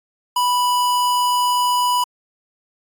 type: tone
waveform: square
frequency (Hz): 986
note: B5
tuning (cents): -3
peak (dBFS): -16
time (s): 0.36-2.04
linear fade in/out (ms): 5
effects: AAC 64 kbps